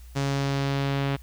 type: tone with low-pass filter sweep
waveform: sawtooth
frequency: 138.59 Hz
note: C#3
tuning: in tune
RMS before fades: -26 dBFS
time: 0.15-1.17 s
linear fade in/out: 20 ms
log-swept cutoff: 6700 to 3100 Hz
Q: 1.3
effects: added 60 Hz sine -42 dBFS peak until 1.22 s + white hiss -57 dBFS RMS until 1.22 s